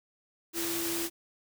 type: tone in noise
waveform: sine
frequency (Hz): 336.9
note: E4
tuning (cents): +38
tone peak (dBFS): -34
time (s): 0.53-1.1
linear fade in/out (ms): 50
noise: white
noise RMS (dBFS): -34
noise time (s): 0.53-1.1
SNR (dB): -3
effects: none